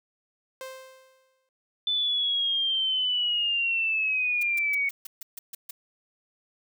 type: tone with exponential decay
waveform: sawtooth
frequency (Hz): 523.3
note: C5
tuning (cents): 0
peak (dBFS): -31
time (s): 0.61-1.49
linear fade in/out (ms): 1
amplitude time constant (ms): 190
type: linear sweep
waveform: sine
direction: down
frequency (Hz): 3520 to 2217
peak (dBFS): -23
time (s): 1.87-4.89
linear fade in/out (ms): 2
type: noise bursts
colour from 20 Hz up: blue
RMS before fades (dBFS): -38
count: 9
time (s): 4.41-5.71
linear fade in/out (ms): 5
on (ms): 20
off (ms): 140
effects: none